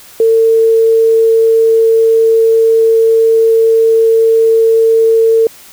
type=tone; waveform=sine; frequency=450.9 Hz; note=A4; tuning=42 cents sharp; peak=-5 dBFS; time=0.2-5.47 s; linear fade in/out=2 ms; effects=white hiss -37 dBFS RMS until 5.72 s